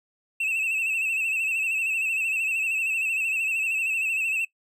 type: tone with vibrato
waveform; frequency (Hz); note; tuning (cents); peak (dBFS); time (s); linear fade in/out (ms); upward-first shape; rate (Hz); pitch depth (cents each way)
triangle; 2637; E7; 0; -22; 0.4-4.45; 5; sine; 13; 64
effects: noise-tail reverb RT60 0.1 s tail -20 dB re dry